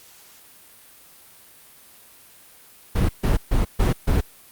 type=noise bursts; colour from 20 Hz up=brown; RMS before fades=-18 dBFS; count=5; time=2.95-4.21 s; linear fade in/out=10 ms; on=140 ms; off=140 ms; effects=white hiss -49 dBFS RMS until 4.51 s + Opus 48 kbps